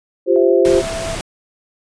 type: chord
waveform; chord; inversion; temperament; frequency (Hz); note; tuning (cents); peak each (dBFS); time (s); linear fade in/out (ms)
sine; F suspended second; none; just; 349.2 / 392.9 / 523.8; F4 / G4 / C5; 0 / +4 / +2; -14; 0.26-0.83; 50
type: tone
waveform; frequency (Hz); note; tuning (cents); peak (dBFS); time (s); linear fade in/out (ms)
sine; 659.3; E5; 0; -23; 0.36-1.15; 0
type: noise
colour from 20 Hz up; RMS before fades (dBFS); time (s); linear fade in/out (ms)
pink; -25; 0.65-1.21; 0
effects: resampled to 22050 Hz